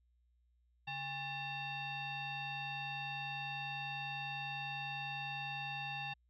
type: tone with frequency modulation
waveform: sine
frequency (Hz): 1760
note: A6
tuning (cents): 0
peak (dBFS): -39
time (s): 0.87-6.14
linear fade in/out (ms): 10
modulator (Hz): 950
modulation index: 1.8
effects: added 60 Hz sine -70 dBFS peak until 6.29 s